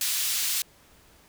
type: high-pass noise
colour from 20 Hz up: pink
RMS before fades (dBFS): -27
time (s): 0.01-0.62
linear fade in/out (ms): 2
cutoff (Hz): 3500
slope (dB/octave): 12
effects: pink hiss -57 dBFS RMS until 1.28 s